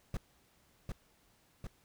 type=noise with echo; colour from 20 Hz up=brown; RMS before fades=-35 dBFS; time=0.14-0.17 s; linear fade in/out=2 ms; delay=750 ms; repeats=2; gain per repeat=-3 dB; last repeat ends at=1.67 s; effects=pink hiss -69 dBFS RMS until 1.84 s